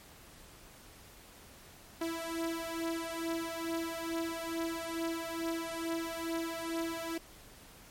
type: beating tone pair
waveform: sawtooth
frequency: 329.6 / 331.9 Hz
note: E4 / E4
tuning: 0 / +12 cents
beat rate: 2.3 Hz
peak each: -33 / -34 dBFS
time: 2.01-7.18 s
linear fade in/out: 5 ms
effects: pink hiss -55 dBFS RMS until 7.9 s + MP3 64 kbps